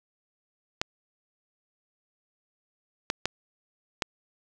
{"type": "clicks", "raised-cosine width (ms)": 0.2, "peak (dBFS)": -8, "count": 4, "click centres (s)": [0.815, 3.101, 3.256, 4.022], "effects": []}